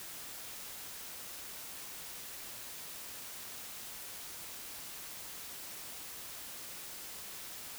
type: silence
effects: white hiss -46 dBFS RMS until 7.78 s